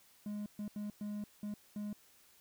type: tone bursts at uneven times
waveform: triangle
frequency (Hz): 207.7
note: G#3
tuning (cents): 0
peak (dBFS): -36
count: 6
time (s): 0.26-0.46 / 0.59-0.68 / 0.76-0.9 / 1.01-1.24 / 1.43-1.54 / 1.76-1.93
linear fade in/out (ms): 2
effects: white hiss -65 dBFS RMS until 2.4 s